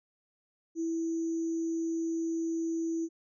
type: tone with sample-and-hold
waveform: sine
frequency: 329.4 Hz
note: E4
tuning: 1 cent flat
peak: -29 dBFS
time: 0.75-3.09 s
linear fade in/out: 50 ms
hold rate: 6300 Hz
effects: resampled to 24000 Hz